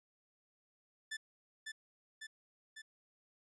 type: tone with echo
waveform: sawtooth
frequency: 1756 Hz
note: A6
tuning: 4 cents flat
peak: -36 dBFS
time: 1.11-1.17 s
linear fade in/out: 10 ms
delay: 550 ms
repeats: 3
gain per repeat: -3 dB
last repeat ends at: 2.82 s
effects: resampled to 22050 Hz